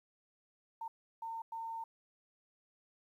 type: tone bursts at uneven times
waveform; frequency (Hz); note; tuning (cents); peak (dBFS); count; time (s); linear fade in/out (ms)
sine; 908; A#5; -46; -39; 3; 0.81-0.88 / 1.22-1.42 / 1.52-1.84; 5
effects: 12-bit